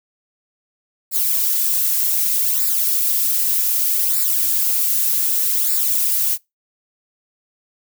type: noise with flanger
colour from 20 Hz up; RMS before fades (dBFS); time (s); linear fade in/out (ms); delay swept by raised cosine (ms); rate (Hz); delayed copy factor
violet; -18; 1.11-6.38; 50; 0.32 to 4.72; 0.65; -0.75
effects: noise-tail reverb RT60 0.2 s tail -24 dB re dry